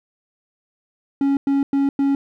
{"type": "tone bursts", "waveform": "triangle", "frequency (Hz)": 277.3, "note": "C#4", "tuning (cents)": 1, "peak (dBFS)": -13, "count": 4, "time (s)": [1.21, 2.15], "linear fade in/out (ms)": 2, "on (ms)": 160, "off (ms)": 100, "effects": []}